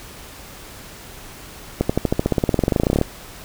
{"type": "accelerating click train", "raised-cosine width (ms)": 2, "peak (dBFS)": -3, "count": 25, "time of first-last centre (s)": [1.81, 3.014], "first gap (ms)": 85, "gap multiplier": 0.95, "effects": ["pink hiss -39 dBFS RMS until 3.44 s"]}